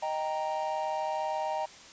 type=chord; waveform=triangle; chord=Eb major; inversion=none; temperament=equal; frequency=622.3 / 784 / 932.3 Hz; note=Eb5 / G5 / Bb5; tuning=0 / 0 / 0 cents; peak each=-32 dBFS; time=0.02-1.66 s; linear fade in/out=10 ms; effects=white hiss -50 dBFS RMS until 1.92 s + resampled to 16000 Hz